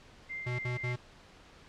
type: tone with tremolo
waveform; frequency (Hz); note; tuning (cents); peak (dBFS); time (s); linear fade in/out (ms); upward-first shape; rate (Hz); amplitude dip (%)
sine; 2093; C7; 0; -36; 0.29-0.94; 20; sine; 4; 35
type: tone bursts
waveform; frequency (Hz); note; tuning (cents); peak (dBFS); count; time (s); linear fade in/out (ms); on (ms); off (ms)
square; 123.47; B2; 0; -33; 3; 0.46-0.962; 10; 130; 56
effects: pink hiss -56 dBFS RMS until 1.68 s + low-pass 5000 Hz 12 dB/octave